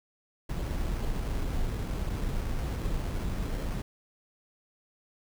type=noise with sample-and-hold; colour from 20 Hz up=brown; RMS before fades=-31 dBFS; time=0.49-3.82 s; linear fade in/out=5 ms; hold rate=3675 Hz; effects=none

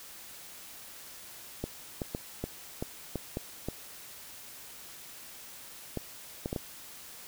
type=clicks; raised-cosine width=2 ms; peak=-19 dBFS; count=12; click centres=1.64 / 2.018 / 2.149 / 2.44 / 2.825 / 3.157 / 3.371 / 3.686 / 5.973 / 6.459 / 6.529 / 6.562 s; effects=white hiss -48 dBFS RMS until 7.27 s

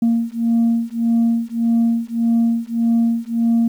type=beating tone pair; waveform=sine; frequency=230.5 / 232.2 Hz; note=A#3 / A#3; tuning=-19 / -7 cents; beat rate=1.7 Hz; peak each=-16 dBFS; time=0.02-3.68 s; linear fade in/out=5 ms; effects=tanh soft clip ceiling -10 dBFS + 8-bit

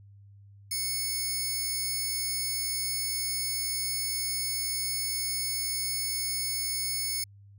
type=tone pair together; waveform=10% pulse; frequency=2199 / 5233 Hz; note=C#7 / E8; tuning=-14 / -14 cents; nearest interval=octave + minor third; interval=1500 cents; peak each=-25 dBFS; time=0.71-7.24 s; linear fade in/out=5 ms; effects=added 100 Hz sine -50 dBFS peak until 7.58 s

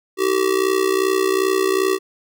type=tone with amplitude modulation; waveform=square; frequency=382.7 Hz; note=G4; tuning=42 cents flat; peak=-13 dBFS; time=0.17-1.99 s; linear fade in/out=50 ms; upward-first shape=sine; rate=62.6 Hz; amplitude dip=80%; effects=none

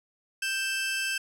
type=tone pair together; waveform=sawtooth; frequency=1568 / 2637 Hz; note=G6 / E7; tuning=0 / 0 cents; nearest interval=major sixth; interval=900 cents; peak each=-27 / -27 dBFS; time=0.42-1.18 s; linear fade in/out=5 ms; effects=low-pass 12000 Hz 12 dB/octave

